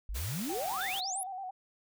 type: exponential sweep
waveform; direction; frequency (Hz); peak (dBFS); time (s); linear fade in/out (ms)
sine; up; 44 to 11390; -34; 0.09-1.23; 0
type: noise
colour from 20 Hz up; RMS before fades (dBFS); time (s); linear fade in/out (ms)
white; -41; 0.14-1.01; 20
type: tone with vibrato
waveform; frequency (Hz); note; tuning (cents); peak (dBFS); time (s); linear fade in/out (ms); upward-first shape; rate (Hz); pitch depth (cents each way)
sine; 760; F#5; +46; -37; 0.49-1.51; 10; square; 9; 50
type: tone with exponential decay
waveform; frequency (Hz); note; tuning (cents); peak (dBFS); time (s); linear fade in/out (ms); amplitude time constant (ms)
sine; 3568; A7; +23; -38; 0.81-1.27; 0; 100
effects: none